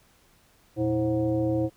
sine tone with frequency modulation, 324.4 Hz, E4, 28 cents flat, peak -22 dBFS, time 0.76-1.7 s, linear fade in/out 50 ms, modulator 205 Hz, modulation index 1.1, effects pink hiss -61 dBFS RMS until 1.76 s

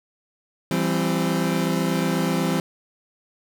30% pulse chord, C major, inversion first, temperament equal with one note detuned, 167.89 / 196 / 261.6 Hz, E3 / G3 / C4, +32 / 0 / 0 cents, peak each -21 / -23 / -23 dBFS, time 0.71-2.6 s, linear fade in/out 2 ms, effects none

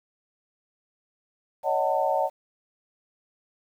sine chord, D# half-diminished seventh, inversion third, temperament just, 560 / 622.3 / 746.7 / 896 Hz, C#5 / D#5 / F#5 / A5, +18 / 0 / +16 / +31 cents, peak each -27 dBFS, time 1.63-2.3 s, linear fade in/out 50 ms, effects 9-bit

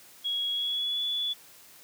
sine tone with pitch glide, 3322 to 3433 Hz, G#7 to A7, 0 to -43 cents, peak -27 dBFS, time 0.24-1.34 s, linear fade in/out 20 ms, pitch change +57 cents, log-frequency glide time 0.52-1.02 s, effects white hiss -53 dBFS RMS until 1.83 s + high-pass 100 Hz 12 dB/octave

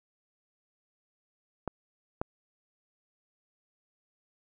clicks, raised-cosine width 1 ms, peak -18 / -16 dBFS, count 2, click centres 1.677 / 2.215 s, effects none

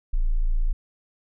sine tone, 28.06 Hz, A0, 35 cents sharp, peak -18 dBFS, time 0.13-0.73 s, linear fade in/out 10 ms, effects none

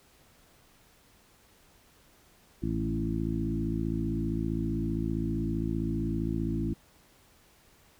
harmonic tone with a mistuned harmonic, 55.3 Hz, A1, 9 cents sharp, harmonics 1 / 2 / 3 / 4 / 5 / 6, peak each -35 / -35 / -35 / -35 / -35 / -35 dBFS, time 2.62-6.74 s, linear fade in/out 10 ms, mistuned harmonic 3, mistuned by -17 cents, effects pink hiss -61 dBFS RMS until 7.99 s

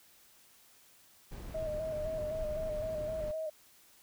brown noise, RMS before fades -43 dBFS, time 1.31-3.32 s, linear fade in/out 10 ms
sine tone with vibrato, 622.3 Hz, D#5, in tune, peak -34 dBFS, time 1.54-3.5 s, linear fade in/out 10 ms, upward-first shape square, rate 3.9 Hz, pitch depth 37 cents each way
effects white hiss -62 dBFS RMS until 4.02 s

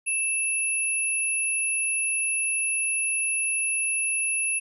sine tone pair together, 2637 / 10525 Hz, E7 / E9, 0 / -4 cents, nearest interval 2 octaves, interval 2396 cents, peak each -27 / -25 dBFS, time 0.06-4.6 s, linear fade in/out 20 ms, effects none

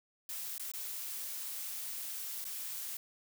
blue noise with dropouts, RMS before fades -41 dBFS, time 0.29-2.97 s, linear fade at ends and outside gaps 2 ms, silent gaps 0.581-0.596 / 0.717-0.736 / 2.443-2.451 s, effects none

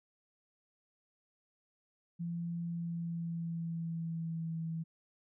sine tone with pitch glide, 170.2 to 163.17 Hz, F3 to E3, -44 to -17 cents, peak -35 dBFS, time 2.19-4.84 s, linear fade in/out 20 ms, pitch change -73 cents, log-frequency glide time 2.62-4.58 s, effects none

